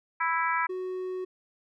harmonic tone, 329.6 Hz, E4, in tune, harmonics 3 / 4 / 5 / 6 / 7, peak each -28 / -30 / -32 / -34 / -35 dBFS, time 0.2-0.67 s, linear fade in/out 10 ms
triangle tone, 369.9 Hz, F#4, in tune, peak -29 dBFS, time 0.69-1.25 s, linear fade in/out 10 ms
effects none

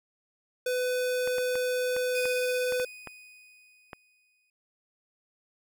square tone, 501 Hz, B4, 25 cents sharp, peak -27 dBFS, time 0.66-2.85 s, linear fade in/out 5 ms
clicks, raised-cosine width 0.5 ms, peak -23 dBFS, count 9, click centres 1.275 / 1.383 / 1.555 / 1.965 / 2.255 / 2.723 / 2.799 / 3.073 / 3.932 s
40% pulse tone with exponential decay, 2489 Hz, D#7, in tune, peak -30 dBFS, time 2.15-4.5 s, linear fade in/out 2 ms, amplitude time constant 510 ms
effects none

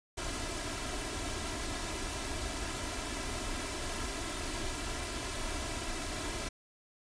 pink noise with comb filter, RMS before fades -37 dBFS, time 0.17-6.49 s, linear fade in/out 10 ms, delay 3 ms, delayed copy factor +0.65, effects resampled to 22050 Hz

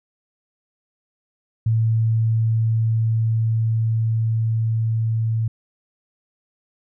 sine tone with level ramp, 112.5 Hz, A2, 39 cents sharp, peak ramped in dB -15 to -18 dBFS, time 1.66-5.48 s, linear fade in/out 5 ms, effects none

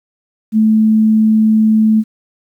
sine tone, 218.1 Hz, A3, 15 cents flat, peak -7 dBFS, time 0.52-2.04 s, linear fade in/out 50 ms, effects 8-bit

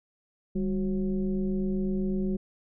sine tone with frequency modulation, 196 Hz, G3, in tune, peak -25 dBFS, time 0.55-2.37 s, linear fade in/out 10 ms, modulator 172 Hz, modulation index 0.89, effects none

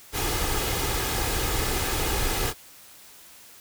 pink noise with comb filter, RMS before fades -26 dBFS, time 0.12-2.54 s, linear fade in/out 50 ms, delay 2.4 ms, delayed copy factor +0.5, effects white hiss -49 dBFS RMS until 3.6 s

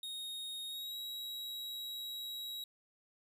45% pulse tone with pitch glide, 3729 to 3856 Hz, A#7 to B7, 0 to -42 cents, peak -40 dBFS, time 0.03-2.64 s, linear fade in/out 2 ms, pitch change +58 cents, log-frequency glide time 0.67-0.97 s, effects none

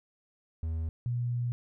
triangle / sine tone pair in turn, 80.8 / 121.06 Hz, E2 / B2, -34 / -34 cents, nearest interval perfect fifth, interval 700 cents, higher second, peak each -28 dBFS, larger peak neither, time 0.63-0.89 / 1.06-1.52 s, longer second, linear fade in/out 0 ms, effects none

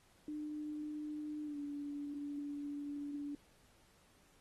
sine tone with pitch glide, 301 to 288.4 Hz, D4 to D4, +43 to -31 cents, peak -40 dBFS, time 0.28-3.35 s, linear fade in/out 2 ms, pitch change -74 cents, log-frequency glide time 1.44-1.58 s, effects pink hiss -69 dBFS RMS until 4.4 s + AAC 32 kbps

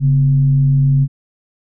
sine tone with frequency modulation, 138.59 Hz, C#3, in tune, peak -9 dBFS, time 0-1.08 s, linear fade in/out 50 ms, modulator 107 Hz, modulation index 0.27, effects none

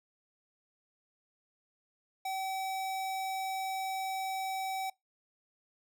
square tone, 765 Hz, G5, 42 cents flat, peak -34 dBFS, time 2.25-4.9 s, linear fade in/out 5 ms, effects noise-tail reverb RT60 0.2 s tail -25 dB re dry

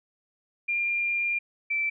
sine tone pair in turn, 2397 / 2330 Hz, D7 / D7, +35 / -14 cents, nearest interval unison, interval 49 cents, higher first, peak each -24 dBFS, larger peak neither, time 0.68-1.39 / 1.7-1.9 s, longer first, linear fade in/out 10 ms, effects none

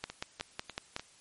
two click trains, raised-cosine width 0.2 ms, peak -17 / -23 dBFS, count 6 / 4, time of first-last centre 0.04-0.964 / 0.1-0.996 s, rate 5.41 / 3.35 Hz, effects white hiss -60 dBFS RMS until 1.2 s + MP3 48 kbps

